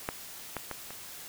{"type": "clicks", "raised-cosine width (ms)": 0.5, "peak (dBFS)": [-15, -18, -20, -27], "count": 4, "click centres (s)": [0.089, 0.567, 0.713, 0.906], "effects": ["white hiss -45 dBFS RMS until 1.28 s"]}